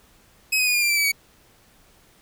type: tone with pitch steps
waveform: sawtooth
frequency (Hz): 2547 / 2503 / 2460 / 2418 / 2376 / 2336 / 2295 / 2256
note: D#7 / D#7 / D#7 / D7 / D7 / D7 / D7 / C#7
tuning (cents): +40 / +10 / -20 / +50 / +20 / -10 / -40 / +30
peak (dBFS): -15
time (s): 0.52-1.12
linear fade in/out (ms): 10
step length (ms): 75
effects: pink hiss -56 dBFS RMS until 2.21 s